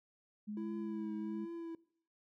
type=tone; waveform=sine; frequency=210.3 Hz; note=G#3; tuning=22 cents sharp; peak=-39 dBFS; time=0.47-1.46 s; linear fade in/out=20 ms
type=tone with vibrato; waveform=triangle; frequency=329.6 Hz; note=E4; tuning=in tune; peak=-39 dBFS; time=0.57-1.75 s; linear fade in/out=2 ms; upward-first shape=triangle; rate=1.3 Hz; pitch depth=44 cents each way
effects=noise-tail reverb RT60 0.6 s tail -22 dB re dry